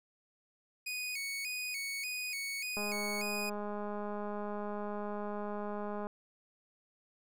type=tone with vibrato; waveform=sawtooth; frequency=2349 Hz; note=D7; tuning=in tune; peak=-33 dBFS; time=0.86-3.5 s; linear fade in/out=10 ms; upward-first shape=square; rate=1.7 Hz; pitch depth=96 cents each way
type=click train; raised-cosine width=1 ms; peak=-27 dBFS; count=684; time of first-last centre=2.77-6.07 s; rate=207 Hz
effects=none